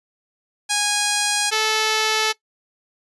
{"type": "tone pair in turn", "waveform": "5% pulse", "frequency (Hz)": [825, 436.1], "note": ["G#5", "A4"], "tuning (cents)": [-12, -15], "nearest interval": "major seventh", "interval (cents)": 1103, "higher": "first", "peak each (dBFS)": -6, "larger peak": "neither", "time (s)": [[0.69, 1.51], [1.51, 2.33]], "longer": "neither", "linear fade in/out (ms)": 20, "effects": ["noise-tail reverb RT60 0.1 s tail -19 dB re dry", "resampled to 24000 Hz"]}